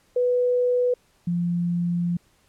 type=tone pair in turn; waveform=sine; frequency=493.9 / 173.51 Hz; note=B4 / F3; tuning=0 / -11 cents; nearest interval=octave + tritone; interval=1811 cents; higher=first; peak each=-18 / -21 dBFS; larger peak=first; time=0.16-0.94 / 1.27-2.17 s; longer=second; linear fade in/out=5 ms; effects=pink hiss -62 dBFS RMS until 2.48 s + low-pass 12000 Hz 12 dB/octave